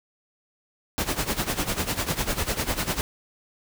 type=noise with tremolo; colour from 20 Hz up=pink; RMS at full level=-24 dBFS; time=0.98-3.01 s; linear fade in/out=0 ms; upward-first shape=sine; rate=10 Hz; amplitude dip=80%; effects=none